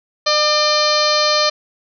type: harmonic tone with a mistuned harmonic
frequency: 600 Hz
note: D5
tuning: 37 cents sharp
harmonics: 1 / 2 / 3 / 4 / 5 / 6 / 7 / 8 / 9 / 10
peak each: -18 / -19 / -26 / -25 / -26 / -27 / -18 / -23 / -29 / -28 dBFS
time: 0.26-1.5 s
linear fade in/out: 10 ms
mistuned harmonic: 5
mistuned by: +44 cents
effects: none